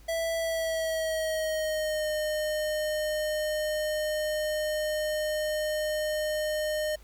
square tone with pitch glide, 659.3 to 611.6 Hz, E5 to D#5, 0 to -30 cents, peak -28 dBFS, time 0.08-6.96 s, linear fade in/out 10 ms, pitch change -130 cents, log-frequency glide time 0.38-2.09 s, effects added 52 Hz sine -49 dBFS peak until 7.03 s + pink hiss -59 dBFS RMS until 7.03 s

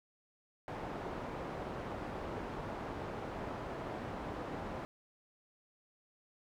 white low-pass noise, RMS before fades -42 dBFS, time 0.68-4.85 s, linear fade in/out 0 ms, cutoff 790 Hz, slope 12 dB/octave, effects none

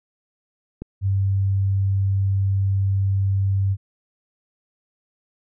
click, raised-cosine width 3 ms, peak -18 dBFS, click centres 0.82 s
sine tone, 97.6 Hz, G2, 7 cents flat, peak -17 dBFS, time 1.01-3.77 s, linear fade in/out 50 ms
effects none

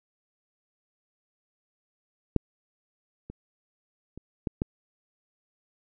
clicks, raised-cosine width 3 ms, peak -8 / -26 / -28 / -15 / -13 dBFS, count 5, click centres 2.363 / 3.3 / 4.176 / 4.472 / 4.619 s, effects none

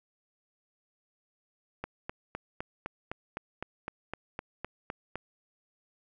click train, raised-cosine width 0.5 ms, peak -20 dBFS, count 14, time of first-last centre 1.84-5.156 s, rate 3.92 Hz, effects none

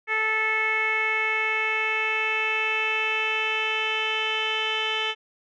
10% pulse tone with low-pass filter sweep, 437.4 Hz, A4, 10 cents flat, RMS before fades -25 dBFS, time 0.07-5.15 s, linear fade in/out 50 ms, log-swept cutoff 2100 to 3200 Hz, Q 5.3, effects none

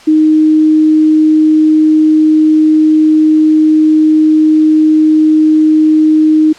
sine tone, 310.7 Hz, D#4, 2 cents flat, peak -4 dBFS, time 0.07-6.53 s, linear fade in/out 10 ms, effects white hiss -36 dBFS RMS until 6.58 s + low-pass 5000 Hz 12 dB/octave

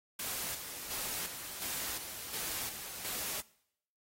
white noise with tremolo, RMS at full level -38 dBFS, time 0.19-3.41 s, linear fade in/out 5 ms, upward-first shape square, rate 1.4 Hz, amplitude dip 50%, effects noise-tail reverb RT60 0.7 s tail -21 dB re dry + AAC 48 kbps

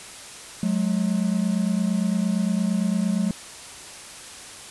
triangle tone pair together, 183.66 / 212.4 Hz, F#3 / G#3, -13 / +39 cents, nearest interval minor third, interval 252 cents, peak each -21 dBFS, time 0.63-3.31 s, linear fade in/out 2 ms, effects white hiss -40 dBFS RMS until 4.7 s + resampled to 24000 Hz

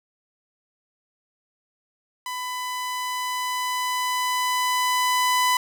sawtooth tone with level ramp, 1000 Hz, B5, 21 cents sharp, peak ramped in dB -25 to -14 dBFS, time 2.26-5.57 s, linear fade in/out 2 ms, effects none

